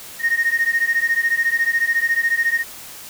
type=beating tone pair; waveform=sine; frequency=1848 / 1862 Hz; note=A#6 / A#6; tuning=-16 / -2 cents; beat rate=14 Hz; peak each=-18 dBFS; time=0.19-2.64 s; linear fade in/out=50 ms; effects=tanh soft clip ceiling -10 dBFS + white hiss -37 dBFS RMS until 3.09 s